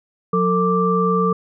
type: tone cluster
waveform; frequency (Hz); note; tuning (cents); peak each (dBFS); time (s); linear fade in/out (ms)
sine; 180.2 / 449.9 / 1174; F#3 / A4 / D6; -45 / +39 / -1; -19; 0.33-1.33; 5
effects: none